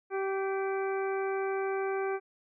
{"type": "harmonic tone with a mistuned harmonic", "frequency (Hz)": 387.6, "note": "G4", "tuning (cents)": -20, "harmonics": [1, 2, 3, 4, 5, 6], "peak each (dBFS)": [-30, -37, -41, -41, -49, -45], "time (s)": [0.1, 2.2], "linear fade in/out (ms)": 50, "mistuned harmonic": 5, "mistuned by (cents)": 54, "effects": []}